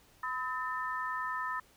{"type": "tone cluster", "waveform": "sine", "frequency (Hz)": [1010, 1280, 1791], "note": ["B5", "D#6", "A6"], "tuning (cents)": [39, 49, 30], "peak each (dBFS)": [-37, -37, -38], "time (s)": [0.23, 1.6], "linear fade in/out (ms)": 5, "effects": ["pink hiss -63 dBFS RMS until 1.76 s"]}